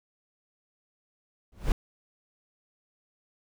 brown noise with exponential growth, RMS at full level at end -20 dBFS, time 1.52-1.72 s, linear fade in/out 2 ms, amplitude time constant 42 ms, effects none

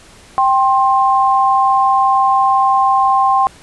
sine tone pair together, 784 / 1058.1 Hz, G5 / C6, 0 / +19 cents, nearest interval perfect fourth, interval 519 cents, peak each -12 dBFS, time 0.38-3.47 s, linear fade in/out 0 ms, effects pink hiss -42 dBFS RMS until 3.62 s + resampled to 24000 Hz

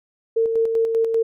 sine tone with tremolo, 453.5 Hz, A#4, 48 cents flat, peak -15 dBFS, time 0.36-1.23 s, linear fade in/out 10 ms, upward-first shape square, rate 5.1 Hz, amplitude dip 40%, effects none

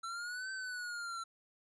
square linear two-way sweep, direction up then down, 1332 to 1550 to 1340 Hz, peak -40 dBFS, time 0.03-1.24 s, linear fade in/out 10 ms, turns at 0.51 s, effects resampled to 22050 Hz

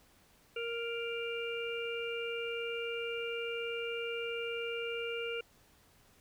harmonic tone with a mistuned harmonic, 466 Hz, A#4, 1 cent flat, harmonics 1 / 3 / 5 / 6, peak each -37 / -44 / -43 / -42 dBFS, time 0.56-5.41 s, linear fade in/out 5 ms, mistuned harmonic 5, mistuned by +20 cents, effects pink hiss -65 dBFS RMS until 6.2 s

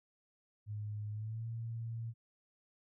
sine tone with pitch glide, 105.2 to 114.72 Hz, G#2 to A#2, +23 to -27 cents, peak -38 dBFS, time 0.66-2.14 s, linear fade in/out 50 ms, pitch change +150 cents, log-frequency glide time 1.11-1.46 s, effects none

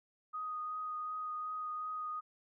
sine tone with vibrato, 1244.5 Hz, D#6, in tune, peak -37 dBFS, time 0.33-2.21 s, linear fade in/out 20 ms, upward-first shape triangle, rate 2.7 Hz, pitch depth 14 cents each way, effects none

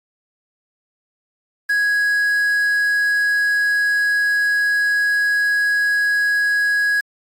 triangle tone with quantisation, 1661.2 Hz, G#6, in tune, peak -13 dBFS, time 1.69-7.01 s, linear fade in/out 10 ms, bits 6, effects AAC 64 kbps

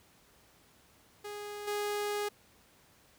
sawtooth tone with level steps, 413.5 Hz, G#4, 8 cents flat, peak -36 / -28 dBFS, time 1.24-2.29 s, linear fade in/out 10 ms, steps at 1.67 s, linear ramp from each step 10 ms, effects pink hiss -63 dBFS RMS until 3.18 s + high-pass 60 Hz 12 dB/octave

